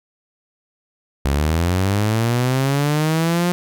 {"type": "linear sweep", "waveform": "sawtooth", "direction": "up", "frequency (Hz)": [66.6, 178.6], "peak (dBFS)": -12, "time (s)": [1.25, 3.52], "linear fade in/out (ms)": 0, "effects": []}